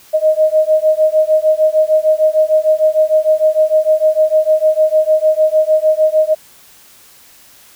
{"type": "beating tone pair", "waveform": "sine", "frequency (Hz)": [620, 626.6], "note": ["D#5", "D#5"], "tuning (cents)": [-6, 12], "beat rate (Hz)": 6.6, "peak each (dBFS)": -12, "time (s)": [0.13, 6.35], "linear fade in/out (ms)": 20, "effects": ["white hiss -44 dBFS RMS until 7.75 s"]}